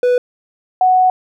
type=tone pair in turn; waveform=triangle / sine; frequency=493.9 / 740.7 Hz; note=B4 / F#5; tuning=0 / +2 cents; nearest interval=perfect fifth; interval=702 cents; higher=second; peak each=-8 dBFS; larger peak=neither; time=0.03-0.18 / 0.81-1.1 s; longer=second; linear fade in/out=2 ms; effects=none